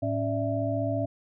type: tone cluster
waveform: sine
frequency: 108.6 / 278.9 / 587 / 662 Hz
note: A2 / C#4 / D5 / E5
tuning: -22 / +11 / -1 / +7 cents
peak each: -30 / -31 / -33 / -30 dBFS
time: 0.02-1.06 s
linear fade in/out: 10 ms
effects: none